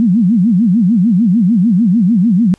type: tone with vibrato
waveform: sine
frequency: 205 Hz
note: G#3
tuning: 22 cents flat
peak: -7 dBFS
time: 0-2.54 s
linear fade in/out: 0 ms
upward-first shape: sine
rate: 6.7 Hz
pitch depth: 300 cents each way
effects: pink hiss -51 dBFS RMS until 2.58 s + resampled to 24000 Hz

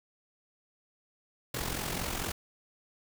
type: noise with amplitude modulation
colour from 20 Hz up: pink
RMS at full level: -32 dBFS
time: 1.54-2.32 s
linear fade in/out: 5 ms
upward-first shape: sine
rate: 44.4 Hz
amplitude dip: 60%
effects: none

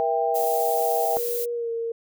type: chord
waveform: sine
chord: E diminished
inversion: second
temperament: just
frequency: 474.7 / 659.3 / 791.1 Hz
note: Bb4 / E5 / G5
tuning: +31 / 0 / +16 cents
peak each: -25 / -25 / -24 dBFS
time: 0-1.17 s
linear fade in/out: 0 ms
type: noise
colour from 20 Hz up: violet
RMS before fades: -31 dBFS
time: 0.34-1.46 s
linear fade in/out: 20 ms
type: tone with pitch glide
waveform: sine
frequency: 475.8 to 460.7 Hz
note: A#4 to A#4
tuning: +35 to -20 cents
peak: -25 dBFS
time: 1.05-1.92 s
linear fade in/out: 5 ms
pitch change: -55 cents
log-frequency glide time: 1.53-1.71 s
effects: none

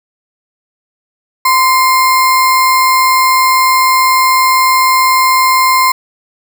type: tone with sample-and-hold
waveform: sine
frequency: 1033 Hz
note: C6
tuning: 22 cents flat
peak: -6 dBFS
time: 1.45-5.92 s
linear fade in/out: 5 ms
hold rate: 3150 Hz
effects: none

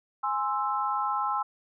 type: chord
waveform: sine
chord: Ab augmented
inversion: none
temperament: equal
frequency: 830.6 / 1046.5 / 1318.5 Hz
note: Ab5 / C6 / E6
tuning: 0 / 0 / 0 cents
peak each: -30 dBFS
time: 0.23-1.43 s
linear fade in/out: 10 ms
effects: none

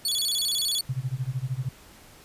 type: tone with vibrato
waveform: sawtooth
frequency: 3884 Hz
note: B7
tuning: 30 cents flat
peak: -21 dBFS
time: 0.05-0.81 s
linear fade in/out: 2 ms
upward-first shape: square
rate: 15 Hz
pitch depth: 230 cents each way
type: tone with tremolo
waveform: sine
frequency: 129.4 Hz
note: C3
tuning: 19 cents flat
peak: -23 dBFS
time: 0.89-1.69 s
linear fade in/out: 5 ms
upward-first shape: sine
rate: 13 Hz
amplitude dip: 95%
effects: pink hiss -51 dBFS RMS until 2.24 s + resampled to 32000 Hz

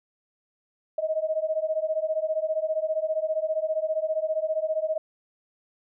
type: beating tone pair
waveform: sine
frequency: 622.3 / 637.3 Hz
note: D#5 / D#5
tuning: 0 / +41 cents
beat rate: 15 Hz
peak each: -27 dBFS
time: 0.98-4.98 s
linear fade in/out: 5 ms
effects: none

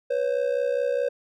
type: ring-modulated tone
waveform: triangle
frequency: 523.3 Hz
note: C5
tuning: in tune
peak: -17 dBFS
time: 0.1-1.09 s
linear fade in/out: 10 ms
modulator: 32.4 Hz
effects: none

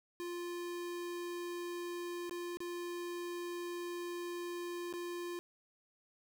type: tone with dropouts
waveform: square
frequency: 349.2 Hz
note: F4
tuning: in tune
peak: -40 dBFS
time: 0.2-5.39 s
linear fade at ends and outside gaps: 0 ms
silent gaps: 2.295-2.31 / 2.571-2.604 / 4.927-4.937 s
effects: none

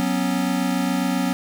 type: chord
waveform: square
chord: F# suspended fourth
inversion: none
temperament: equal with one note detuned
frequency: 185 / 246.9 / 274.3 Hz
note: F#3 / B3 / C#4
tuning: 0 / 0 / -18 cents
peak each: -25 dBFS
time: 0-1.33 s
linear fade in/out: 0 ms
effects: none

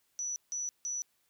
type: tone bursts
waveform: sine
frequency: 5920 Hz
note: F#8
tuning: in tune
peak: -33 dBFS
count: 3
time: 0.19-1.02 s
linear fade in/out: 0 ms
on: 170 ms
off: 160 ms
effects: white hiss -74 dBFS RMS until 1.29 s

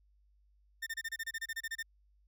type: tone bursts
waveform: 40% pulse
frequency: 1808 Hz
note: A6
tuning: 47 cents sharp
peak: -35 dBFS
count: 14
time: 0.82-1.828 s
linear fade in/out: 10 ms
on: 46 ms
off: 28 ms
effects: added 50 Hz sine -65 dBFS peak until 2.27 s

